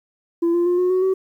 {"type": "tone with pitch steps", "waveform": "sine", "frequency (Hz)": [338.7, 346.4, 354.3, 362.4, 370.6, 379.1], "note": ["E4", "F4", "F4", "F#4", "F#4", "F#4"], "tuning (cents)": [47, -14, 25, -36, 3, 42], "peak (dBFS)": -13, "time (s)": [0.42, 1.14], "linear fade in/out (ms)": 10, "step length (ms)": 120, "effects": ["tanh soft clip ceiling -14 dBFS", "9-bit"]}